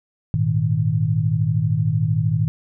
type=chord; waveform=sine; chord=Ab suspended second; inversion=none; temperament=just; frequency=103.83 / 116.8 / 155.74 Hz; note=Ab2 / Bb2 / Eb3; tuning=0 / +4 / +2 cents; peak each=-22 / -21 / -20 dBFS; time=0.34-2.48 s; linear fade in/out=0 ms; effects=none